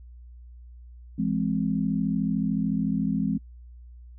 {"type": "chord", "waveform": "sine", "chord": "E augmented", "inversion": "none", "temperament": "equal with one note detuned", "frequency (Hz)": [168.18, 207.7, 261.6], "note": ["E3", "G#3", "B#3"], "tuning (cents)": [35, 0, 0], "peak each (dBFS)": [-28, -26, -28], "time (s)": [1.18, 3.38], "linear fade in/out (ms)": 10, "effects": ["noise-tail reverb RT60 0.1 s tail -25 dB re dry", "added 60 Hz sine -43 dBFS peak until 4.18 s"]}